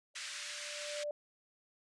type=tone with exponential growth; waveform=sine; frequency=590 Hz; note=D5; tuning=8 cents sharp; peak=-34 dBFS; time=0.14-1.11 s; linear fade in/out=2 ms; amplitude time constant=210 ms
type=band-pass noise; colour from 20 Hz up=pink; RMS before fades=-44 dBFS; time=0.15-1.04 s; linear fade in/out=10 ms; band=1600 to 8400 Hz; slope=24 dB/octave
effects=resampled to 24000 Hz